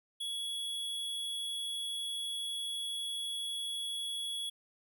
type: tone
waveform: square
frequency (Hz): 3362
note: G#7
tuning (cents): +20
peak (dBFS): -36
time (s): 0.2-4.5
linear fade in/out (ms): 10
effects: none